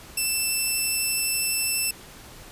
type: tone with vibrato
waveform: 5% pulse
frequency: 2659 Hz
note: E7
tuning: 14 cents sharp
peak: -14 dBFS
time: 0.17-1.91 s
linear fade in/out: 5 ms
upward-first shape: sine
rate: 12 Hz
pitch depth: 8 cents each way
effects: pink hiss -45 dBFS RMS until 2.51 s + resampled to 32000 Hz